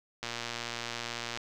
click train, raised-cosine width 0.2 ms, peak -18 dBFS, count 136, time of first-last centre 0.23-1.374 s, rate 118 Hz, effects none

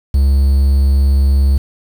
triangle tone with quantisation, 68.6 Hz, C#2, 17 cents flat, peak -6 dBFS, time 0.14-1.58 s, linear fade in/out 5 ms, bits 6, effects none

